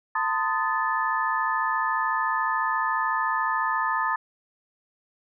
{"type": "tone cluster", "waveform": "sine", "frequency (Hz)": [897, 1031, 1246, 1746], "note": ["A5", "C6", "D#6", "A6"], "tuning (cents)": [33, -26, 2, -14], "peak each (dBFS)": -28, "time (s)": [0.15, 4.16], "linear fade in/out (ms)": 5, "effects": []}